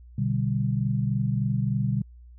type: chord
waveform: sine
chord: G major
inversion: first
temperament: equal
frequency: 123.47 / 146.83 / 196 Hz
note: B2 / D3 / G3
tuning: 0 / 0 / 0 cents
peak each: -25 / -28 / -28 dBFS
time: 0.18-2.02 s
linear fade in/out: 5 ms
effects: added 60 Hz sine -45 dBFS peak until 2.38 s